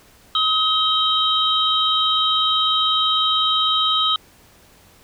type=tone cluster; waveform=sine; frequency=1270 / 3136 / 3810 Hz; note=D#6 / G7 / A#7; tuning=+35 / 0 / +37 cents; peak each=-20 dBFS; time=0.35-4.16 s; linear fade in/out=2 ms; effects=pink hiss -51 dBFS RMS until 5.03 s